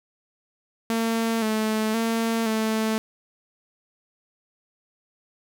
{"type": "tone with pitch steps", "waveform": "sawtooth", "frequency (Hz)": [227.2, 217.5, 227.5, 219.8], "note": ["A#3", "A3", "A#3", "A3"], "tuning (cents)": [-44, -20, -42, -2], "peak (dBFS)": -18, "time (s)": [0.9, 2.98], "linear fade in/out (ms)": 0, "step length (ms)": 520, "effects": []}